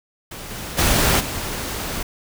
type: noise with level steps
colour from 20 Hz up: pink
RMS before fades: -34 / -31 / -17 / -27 dBFS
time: 0.31-2.03 s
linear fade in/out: 5 ms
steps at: 0.49 / 0.77 / 1.19 s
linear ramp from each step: 20 ms
effects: none